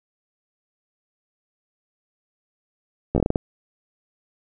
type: slowing click train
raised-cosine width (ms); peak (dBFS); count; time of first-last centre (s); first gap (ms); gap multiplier
2; -6; 8; 3.15-3.358; 13; 1.27
effects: none